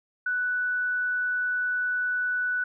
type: tone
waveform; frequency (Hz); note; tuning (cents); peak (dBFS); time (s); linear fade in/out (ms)
sine; 1485; F#6; +6; -24; 0.26-2.64; 5
effects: none